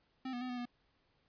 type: tone with pitch steps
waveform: square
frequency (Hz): 260.4 / 243.5 / 253.3 / 246.9 / 242.8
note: C4 / B3 / B3 / B3 / B3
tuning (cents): -8 / -24 / +44 / 0 / -29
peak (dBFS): -39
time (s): 0.25-0.655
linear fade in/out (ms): 5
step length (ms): 81
effects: pink hiss -75 dBFS RMS until 1.28 s + resampled to 11025 Hz